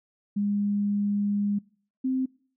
sine tone pair in turn, 203.9 / 260.4 Hz, G#3 / C4, -32 / -8 cents, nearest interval major third, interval 424 cents, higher second, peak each -23 dBFS, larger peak neither, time 0.36-1.59 / 2.04-2.26 s, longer first, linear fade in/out 10 ms, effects noise-tail reverb RT60 0.5 s tail -24 dB re dry

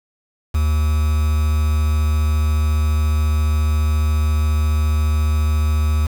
triangle tone with quantisation, 76.2 Hz, D#2, 36 cents flat, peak -12 dBFS, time 0.54-6.07 s, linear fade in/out 10 ms, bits 5, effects none

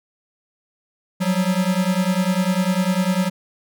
square beating tone pair, 180 / 190 Hz, F#3 / F#3, -47 / +46 cents, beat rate 10 Hz, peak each -21 dBFS, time 1.2-3.3 s, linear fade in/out 20 ms, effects none

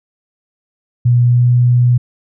sine tone with pitch glide, 121.5 to 122.7 Hz, B2 to B2, -28 to -11 cents, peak -7 dBFS, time 1.05-1.98 s, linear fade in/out 10 ms, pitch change +17 cents, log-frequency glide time 1.25-1.49 s, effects none

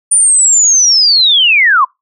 sine linear sweep, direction down, 9397 to 986 Hz, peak -5 dBFS, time 0.11-1.85 s, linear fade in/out 10 ms, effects noise-tail reverb RT60 0.2 s tail -26 dB re dry

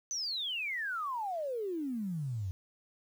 sine exponential sweep, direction down, 6200 to 88.3 Hz, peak -33 dBFS, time 0.11-2.51 s, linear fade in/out 0 ms, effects 10-bit

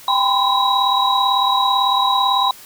sine tone cluster, 794 / 996 / 1034 / 3860 Hz, G5 / B5 / C6 / B7, +22 / +14 / -21 / -40 cents, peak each -19 dBFS, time 0.08-2.51 s, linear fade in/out 2 ms, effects white hiss -41 dBFS RMS until 2.65 s

